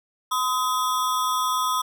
square ring-modulated tone, 1143 Hz, D6, 47 cents flat, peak -19 dBFS, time 0.31-1.82 s, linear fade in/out 10 ms, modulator 120 Hz, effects none

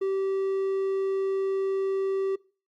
triangle tone, 387.1 Hz, G4, 22 cents flat, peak -22 dBFS, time 0.01-2.36 s, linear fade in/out 10 ms, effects noise-tail reverb RT60 0.4 s tail -23 dB re dry + Opus 48 kbps

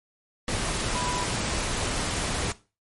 sine tone in noise, 987.8 Hz, B5, in tune, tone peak -30 dBFS, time 0.95-1.24 s, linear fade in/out 2 ms, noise pink, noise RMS -28 dBFS, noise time 0.48-2.52 s, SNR -5 dB, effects noise-tail reverb RT60 0.3 s tail -17 dB re dry + MP3 48 kbps

